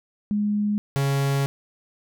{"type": "tone pair in turn", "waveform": ["sine", "45% pulse"], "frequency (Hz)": [207.7, 138.62], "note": ["G#3", "C#3"], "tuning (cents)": [0, 0], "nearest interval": "perfect fifth", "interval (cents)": 700, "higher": "first", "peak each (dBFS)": -20, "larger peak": "neither", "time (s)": [[0.31, 0.78], [0.96, 1.46]], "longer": "second", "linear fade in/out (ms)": 0, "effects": []}